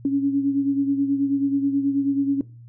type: beating tone pair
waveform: sine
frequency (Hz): 277.2 / 286.5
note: C#4 / D4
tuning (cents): 0 / -43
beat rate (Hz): 9.3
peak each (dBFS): -19 / -26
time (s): 0.05-2.41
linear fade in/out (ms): 2
effects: noise-tail reverb RT60 0.3 s tail -19 dB re dry + added 118 Hz sine -41 dBFS peak until 2.68 s